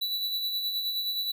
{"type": "tone with tremolo", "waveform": "square", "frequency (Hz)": 3951, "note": "B7", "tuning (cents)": 0, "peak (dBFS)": -27, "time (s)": [0.01, 1.32], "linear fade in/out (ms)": 10, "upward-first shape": "sine", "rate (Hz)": 9.5, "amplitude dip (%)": 40, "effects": []}